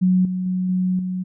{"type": "tone with level steps", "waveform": "sine", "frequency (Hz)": 183.9, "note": "F#3", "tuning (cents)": -10, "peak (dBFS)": [-13, -21, -19, -17, -22], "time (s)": [0.01, 1.24], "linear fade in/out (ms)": 20, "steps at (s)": [0.25, 0.46, 0.69, 0.99], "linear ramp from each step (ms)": 2, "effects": []}